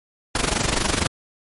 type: noise with amplitude modulation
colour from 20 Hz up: pink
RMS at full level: -18 dBFS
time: 0.35-1.07 s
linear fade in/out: 2 ms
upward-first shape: sine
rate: 24.2 Hz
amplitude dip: 80%
effects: MP3 48 kbps